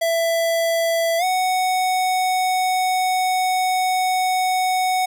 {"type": "tone with pitch glide", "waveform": "square", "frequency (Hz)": [665, 742.1], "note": ["E5", "F#5"], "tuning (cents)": [15, 5], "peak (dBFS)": -18, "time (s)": [0.01, 5.06], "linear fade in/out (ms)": 10, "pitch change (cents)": 190, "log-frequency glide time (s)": [1.18, 1.24], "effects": []}